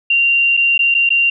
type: tone with dropouts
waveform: sine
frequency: 2769 Hz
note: F7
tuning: 15 cents flat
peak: -10 dBFS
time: 0.1-1.3 s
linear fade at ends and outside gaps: 5 ms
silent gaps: 0.569-0.573 / 0.779-0.791 / 0.943-0.948 / 1.092-1.103 s
effects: none